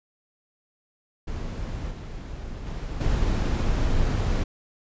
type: noise with level steps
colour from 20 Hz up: brown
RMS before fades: -31 / -35 / -31 / -23 dBFS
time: 1.27-4.44 s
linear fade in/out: 10 ms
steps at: 1.9 / 2.66 / 3 s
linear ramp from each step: 10 ms
effects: resampled to 16000 Hz